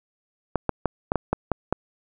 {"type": "clicks", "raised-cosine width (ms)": 1, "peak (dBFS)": -7, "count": 8, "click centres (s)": [0.557, 0.693, 0.857, 1.119, 1.157, 1.33, 1.517, 1.726], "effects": []}